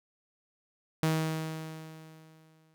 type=tone with exponential decay; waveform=sawtooth; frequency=158.8 Hz; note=D#3; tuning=36 cents sharp; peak=-20 dBFS; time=1.03-2.74 s; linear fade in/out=0 ms; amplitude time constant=370 ms; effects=none